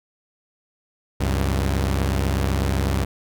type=tone pair together; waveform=sawtooth; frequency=67.95 / 96.1 Hz; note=C#2 / G2; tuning=-34 / -34 cents; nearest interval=tritone; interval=600 cents; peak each=-17 / -20 dBFS; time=1.2-3.05 s; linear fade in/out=10 ms; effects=none